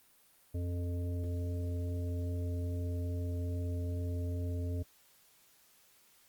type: harmonic tone with a mistuned harmonic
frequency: 87.31 Hz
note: F2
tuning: in tune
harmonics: 1 / 3 / 5 / 7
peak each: -33 / -43 / -47 / -50 dBFS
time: 0.54-4.83 s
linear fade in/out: 10 ms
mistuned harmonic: 3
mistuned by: +16 cents
effects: white hiss -65 dBFS RMS until 6.28 s + Opus 32 kbps